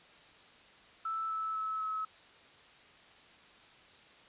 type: tone with pitch steps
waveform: sine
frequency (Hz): 1318.5 / 1308.6 / 1298.8 / 1289.1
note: E6 / E6 / E6 / E6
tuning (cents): 0 / -13 / -26 / -39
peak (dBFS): -33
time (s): 1.05-2.05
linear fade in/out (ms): 5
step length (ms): 250
effects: white hiss -58 dBFS RMS until 4.28 s + resampled to 8000 Hz